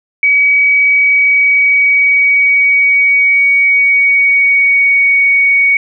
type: tone with pitch glide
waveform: sine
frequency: 2269 to 2238 Hz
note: C#7 to C#7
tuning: +40 to +16 cents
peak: -6 dBFS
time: 0.23-5.77 s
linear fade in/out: 2 ms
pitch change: -24 cents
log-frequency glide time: 0.86-5.16 s
effects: none